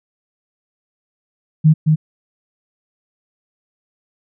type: tone with echo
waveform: sine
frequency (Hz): 155.56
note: D#3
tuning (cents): 0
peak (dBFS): -6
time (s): 1.64-1.74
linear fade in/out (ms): 20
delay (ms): 220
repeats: 1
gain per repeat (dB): -3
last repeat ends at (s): 1.96
effects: none